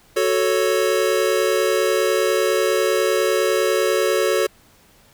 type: chord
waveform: square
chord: F# minor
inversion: none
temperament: equal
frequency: 370 / 440 / 554.4 Hz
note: F#4 / A4 / C#5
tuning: 0 / 0 / 0 cents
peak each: -22 / -21 / -22 dBFS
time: 0.16-4.47 s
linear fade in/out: 10 ms
effects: pink hiss -53 dBFS RMS until 5.13 s